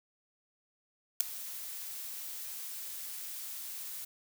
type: noise with ADSR envelope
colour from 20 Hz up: blue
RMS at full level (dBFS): -21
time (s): 1.2-4.05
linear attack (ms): 7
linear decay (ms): 3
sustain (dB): -21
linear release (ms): 8
effects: none